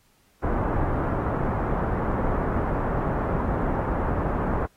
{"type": "low-pass noise", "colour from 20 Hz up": "pink", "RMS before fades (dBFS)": -25, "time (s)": [0.42, 4.67], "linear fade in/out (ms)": 20, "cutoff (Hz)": 1300, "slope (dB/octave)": 24, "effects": ["pink hiss -63 dBFS RMS until 4.76 s", "AAC 48 kbps"]}